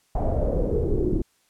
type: noise with low-pass filter sweep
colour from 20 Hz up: brown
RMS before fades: -23 dBFS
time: 0.15-1.22 s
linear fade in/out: 5 ms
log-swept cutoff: 720 to 320 Hz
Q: 6.2
effects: white hiss -65 dBFS RMS until 1.49 s + low-pass 11000 Hz 12 dB/octave